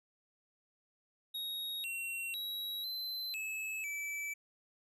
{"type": "tone with pitch steps", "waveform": "square", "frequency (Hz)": [3766, 2732, 3870, 4066, 2596, 2310], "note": ["A#7", "F7", "B7", "B7", "E7", "D7"], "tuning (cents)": [17, -39, -36, 50, -27, -29], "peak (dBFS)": -38, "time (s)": [1.34, 4.34], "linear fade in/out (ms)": 10, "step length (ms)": 500, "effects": []}